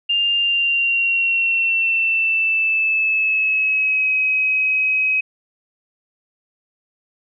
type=tone with pitch glide; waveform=sine; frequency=2801 to 2539 Hz; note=F7 to D#7; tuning=+4 to +34 cents; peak=-15 dBFS; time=0.09-5.21 s; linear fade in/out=10 ms; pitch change=-170 cents; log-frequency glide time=0.36-4.11 s; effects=none